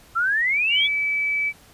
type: exponential sweep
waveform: sine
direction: up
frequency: 1318.5 to 3493 Hz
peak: -18 dBFS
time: 0.15-0.88 s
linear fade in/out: 20 ms
type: tone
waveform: sine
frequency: 2300 Hz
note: D7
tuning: 37 cents flat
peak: -20 dBFS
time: 0.69-1.53 s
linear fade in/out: 50 ms
effects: pink hiss -51 dBFS RMS until 1.73 s + resampled to 32000 Hz